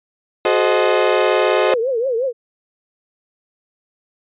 35% pulse chord, F# diminished seventh, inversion none, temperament equal with one note detuned, 370 / 429 / 523.3 / 622.3 Hz, F#4 / A4 / C5 / Eb5, 0 / -44 / 0 / 0 cents, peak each -17 dBFS, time 0.45-1.74 s, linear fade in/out 2 ms
sine tone with vibrato, 493.9 Hz, B4, in tune, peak -16 dBFS, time 1.67-2.33 s, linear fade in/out 50 ms, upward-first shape triangle, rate 5.6 Hz, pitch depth 210 cents each way
effects resampled to 8000 Hz

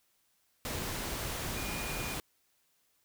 sine tone in noise, 2435 Hz, D#7, 38 cents flat, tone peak -43 dBFS, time 1.57-2.14 s, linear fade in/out 0 ms, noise pink, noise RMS -37 dBFS, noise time 0.65-2.2 s, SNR -9 dB, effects white hiss -73 dBFS RMS until 3.04 s

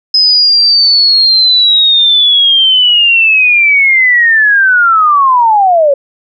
sine linear sweep, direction down, 5090 to 540 Hz, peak -4 dBFS, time 0.14-5.94 s, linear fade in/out 5 ms, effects none

